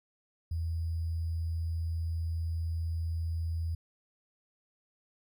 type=tone with sample-and-hold; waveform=sine; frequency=82.41 Hz; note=E2; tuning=in tune; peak=-30 dBFS; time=0.51-3.75 s; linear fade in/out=5 ms; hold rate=4900 Hz; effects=none